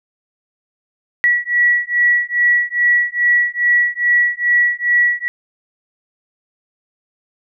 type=beating tone pair; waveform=sine; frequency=1934 / 1936.4 Hz; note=B6 / B6; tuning=-37 / -35 cents; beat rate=2.4 Hz; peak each=-15 dBFS; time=1.24-5.28 s; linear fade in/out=0 ms; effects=none